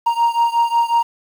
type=beating tone pair; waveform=triangle; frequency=932.3 / 937.8 Hz; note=A#5 / A#5; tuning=0 / +10 cents; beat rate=5.5 Hz; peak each=-14 / -16 dBFS; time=0.06-1.03 s; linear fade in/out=10 ms; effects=7-bit